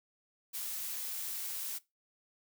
blue noise, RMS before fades -39 dBFS, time 0.53-1.79 s, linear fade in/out 20 ms, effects noise-tail reverb RT60 0.2 s tail -19 dB re dry

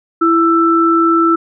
sine tone pair together, 332 / 1328 Hz, E4 / E6, +12 / +12 cents, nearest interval 2 octaves, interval 2400 cents, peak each -11 dBFS, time 0.21-1.36 s, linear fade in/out 10 ms, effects none

